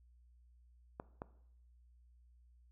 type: clicks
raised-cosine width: 1 ms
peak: -28 dBFS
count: 2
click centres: 0.999 / 1.219 s
effects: noise-tail reverb RT60 0.7 s tail -18 dB re dry + added 60 Hz sine -62 dBFS peak until 2.71 s